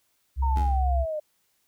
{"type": "tone with vibrato", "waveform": "sine", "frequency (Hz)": 66.3, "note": "C2", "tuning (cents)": 23, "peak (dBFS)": -21, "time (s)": [0.36, 1.06], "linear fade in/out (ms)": 50, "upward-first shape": "sine", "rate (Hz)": 12, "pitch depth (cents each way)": 11}
{"type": "exponential sweep", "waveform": "sine", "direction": "down", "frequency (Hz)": [940, 598], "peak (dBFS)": -27, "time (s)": [0.42, 1.2], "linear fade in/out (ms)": 10}
{"type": "tone with exponential decay", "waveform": "15% pulse", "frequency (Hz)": 85.5, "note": "F2", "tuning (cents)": -36, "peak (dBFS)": -25, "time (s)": [0.56, 0.94], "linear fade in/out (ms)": 5, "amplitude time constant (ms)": 82}
{"effects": ["white hiss -70 dBFS RMS until 1.67 s"]}